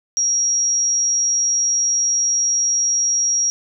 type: tone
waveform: sine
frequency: 5660 Hz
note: F8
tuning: 22 cents sharp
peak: -15 dBFS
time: 0.17-3.5 s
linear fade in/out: 0 ms
effects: none